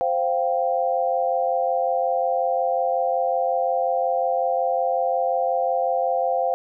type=chord; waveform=sine; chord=C suspended fourth; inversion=none; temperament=equal; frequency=523.3 / 698.5 / 784 Hz; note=C5 / F5 / G5; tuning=0 / 0 / 0 cents; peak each=-23 / -23 / -25 dBFS; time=0.01-6.54 s; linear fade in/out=0 ms; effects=none